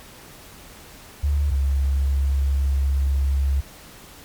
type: tone pair in turn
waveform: sine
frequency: 72.1 / 68.63 Hz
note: D2 / C#2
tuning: -31 / -17 cents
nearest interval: minor second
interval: 86 cents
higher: first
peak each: -17 dBFS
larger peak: neither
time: 1.23-1.51 / 1.51-3.61 s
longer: second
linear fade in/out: 10 ms
effects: pink hiss -44 dBFS RMS until 4.24 s + MP3 96 kbps